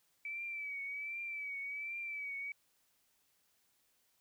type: tone with vibrato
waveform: sine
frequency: 2300 Hz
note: D7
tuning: 37 cents flat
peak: -39 dBFS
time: 0.25-2.52 s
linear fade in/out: 2 ms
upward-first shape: triangle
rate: 1.3 Hz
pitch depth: 65 cents each way
effects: white hiss -75 dBFS RMS until 4.2 s